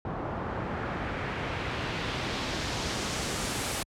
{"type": "noise with low-pass filter sweep", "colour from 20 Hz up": "pink", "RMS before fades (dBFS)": -32, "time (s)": [0.05, 3.83], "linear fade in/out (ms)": 2, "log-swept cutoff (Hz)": [930, 11000], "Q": 1.1, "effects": ["high-pass 60 Hz 12 dB/octave"]}